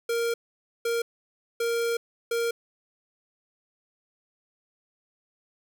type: tone bursts at uneven times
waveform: square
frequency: 466.2 Hz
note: A#4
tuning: in tune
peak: -25 dBFS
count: 4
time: 0.09-0.34 / 0.85-1.02 / 1.6-1.97 / 2.31-2.51 s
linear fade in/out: 5 ms
effects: none